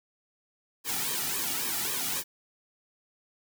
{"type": "noise with flanger", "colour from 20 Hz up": "white", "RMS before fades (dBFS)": -31, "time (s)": [0.84, 2.24], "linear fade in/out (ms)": 50, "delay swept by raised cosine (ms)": [1.4, 1.94], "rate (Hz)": 3.7, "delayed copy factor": -0.95, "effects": []}